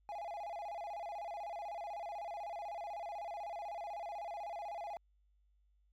triangle tone with vibrato, 750 Hz, F#5, 23 cents sharp, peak -39 dBFS, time 0.09-4.97 s, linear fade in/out 0 ms, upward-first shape square, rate 16 Hz, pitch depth 170 cents each way, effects added 50 Hz sine -69 dBFS peak until 5.92 s

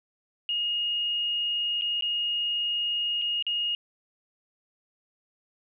sine tone with dropouts, 2861 Hz, F7, 41 cents sharp, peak -25 dBFS, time 0.49-3.75 s, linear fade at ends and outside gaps 1 ms, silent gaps 1.812-1.82 / 2.01-2.023 / 3.216-3.22 / 3.425-3.466 s, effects none

